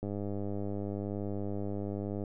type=click train; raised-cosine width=2 ms; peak=-24 dBFS; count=224; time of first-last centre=0.03-2.238 s; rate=101 Hz; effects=none